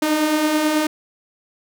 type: beating tone pair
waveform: sawtooth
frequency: 298.3 / 307.6 Hz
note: D4 / D#4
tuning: +27 / -20 cents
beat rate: 9.3 Hz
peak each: -22 / -13 dBFS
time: 0.02-0.87 s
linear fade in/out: 5 ms
effects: none